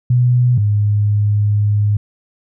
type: tone pair in turn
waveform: sine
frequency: 123.47 / 103.83 Hz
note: B2 / G#2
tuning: 0 / 0 cents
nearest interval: minor third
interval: 300 cents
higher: first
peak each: -9 / -11 dBFS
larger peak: first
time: 0.1-0.58 / 0.58-1.97 s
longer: second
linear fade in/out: 5 ms
effects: none